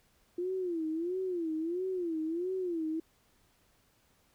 sine tone with vibrato, 344.2 Hz, F4, 25 cents flat, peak -31 dBFS, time 0.38-3 s, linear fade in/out 5 ms, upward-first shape sine, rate 1.5 Hz, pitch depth 160 cents each way, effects pink hiss -69 dBFS RMS until 4.34 s

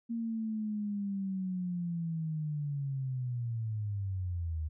sine linear sweep, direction down, 233.1 to 76 Hz, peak -32 dBFS, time 0.09-4.69 s, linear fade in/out 20 ms, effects none

